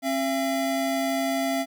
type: tone pair together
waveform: square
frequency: 268.8 / 677.3 Hz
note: C4 / E5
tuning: +47 / +47 cents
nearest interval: octave + major third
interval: 1600 cents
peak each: -27 dBFS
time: 0.02-1.66 s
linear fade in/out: 50 ms
effects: none